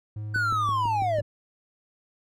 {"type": "tone", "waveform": "triangle", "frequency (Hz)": 106.3, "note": "G#2", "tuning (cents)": 41, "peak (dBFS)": -29, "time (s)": [0.16, 1.22], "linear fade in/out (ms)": 5}
{"type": "linear sweep", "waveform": "triangle", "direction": "down", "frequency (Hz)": [1518, 567], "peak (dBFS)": -21, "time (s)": [0.34, 1.21], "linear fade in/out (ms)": 10}
{"type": "click train", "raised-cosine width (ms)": 3, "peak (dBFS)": -25, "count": 6, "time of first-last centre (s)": [0.36, 1.186], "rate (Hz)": 6.05}
{"effects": []}